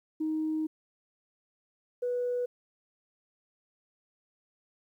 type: tone pair in turn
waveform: sine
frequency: 312.9 / 490.9 Hz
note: D#4 / B4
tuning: +10 / -10 cents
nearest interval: minor sixth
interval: 780 cents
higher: second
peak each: -27 dBFS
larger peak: neither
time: 0.2-0.67 / 2.02-2.46 s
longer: first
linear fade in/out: 10 ms
effects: tanh soft clip ceiling -23 dBFS + 11-bit